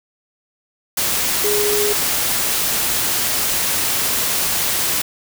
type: tone in noise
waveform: sine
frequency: 415.3 Hz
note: G#4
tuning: in tune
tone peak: -18 dBFS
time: 1.44-1.93 s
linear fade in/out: 5 ms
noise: white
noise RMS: -19 dBFS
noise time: 0.97-5.02 s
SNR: -2 dB
effects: none